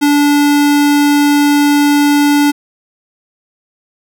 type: tone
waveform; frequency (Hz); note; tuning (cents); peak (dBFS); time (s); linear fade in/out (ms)
square; 290; D4; -22; -8; 0.01-2.52; 20
effects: none